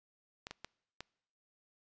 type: clicks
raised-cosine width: 0.2 ms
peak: -25 dBFS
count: 4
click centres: 0.469 / 0.51 / 0.646 / 1.006 s
effects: noise-tail reverb RT60 0.8 s tail -26 dB re dry + resampled to 16000 Hz